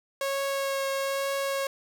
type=tone with vibrato; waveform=sawtooth; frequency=548 Hz; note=C#5; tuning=20 cents flat; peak=-23 dBFS; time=0.21-1.67 s; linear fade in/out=2 ms; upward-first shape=triangle; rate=1.1 Hz; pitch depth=13 cents each way; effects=none